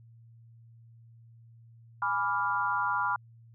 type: chord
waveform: sine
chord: G# diminished seventh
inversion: none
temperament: equal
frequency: 830.6 / 987.8 / 1174.7 / 1396.9 Hz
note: G#5 / B5 / D6 / F6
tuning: 0 / 0 / 0 / 0 cents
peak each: -35 / -30 / -33 / -31 dBFS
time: 2.02-3.16 s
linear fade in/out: 2 ms
effects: added 115 Hz sine -52 dBFS peak until 3.54 s